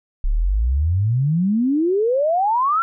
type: exponential sweep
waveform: sine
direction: up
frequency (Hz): 32.69 to 1382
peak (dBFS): -15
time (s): 0.24-2.82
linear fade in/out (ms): 0
effects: none